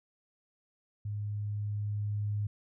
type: tone with level ramp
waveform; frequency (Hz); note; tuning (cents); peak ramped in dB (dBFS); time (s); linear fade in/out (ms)
sine; 103.83; G#2; 0; -33 to -29; 1.05-2.47; 5
effects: none